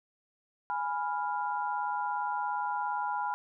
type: chord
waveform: sine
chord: F diminished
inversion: first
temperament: equal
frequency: 830.6 / 987.8 / 1396.9 Hz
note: Ab5 / Cb6 / F6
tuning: 0 / 0 / 0 cents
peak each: -33 / -33 / -38 dBFS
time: 0.7-3.34 s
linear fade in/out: 0 ms
effects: none